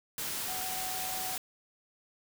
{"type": "tone in noise", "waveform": "sine", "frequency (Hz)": 748, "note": "F#5", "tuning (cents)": 19, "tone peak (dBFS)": -40, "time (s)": [0.48, 1.36], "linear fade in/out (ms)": 2, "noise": "white", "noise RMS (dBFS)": -36, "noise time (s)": [0.18, 1.38], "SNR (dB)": -7, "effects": []}